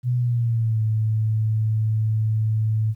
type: tone with pitch glide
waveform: sine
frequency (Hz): 123.47 to 109.37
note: B2 to A2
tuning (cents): 0 to -10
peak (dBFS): -18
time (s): 0.03-2.95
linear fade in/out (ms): 50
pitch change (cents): -210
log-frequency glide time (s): 0.16-0.81
effects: 10-bit